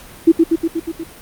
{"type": "tone with echo", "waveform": "sine", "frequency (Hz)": 329.6, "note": "E4", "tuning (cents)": 0, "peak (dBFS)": -4, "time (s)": [0.27, 0.32], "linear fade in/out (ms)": 10, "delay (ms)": 120, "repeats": 6, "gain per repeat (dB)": -3, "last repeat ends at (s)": 1.04, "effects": ["pink hiss -39 dBFS RMS until 1.21 s", "Opus 48 kbps"]}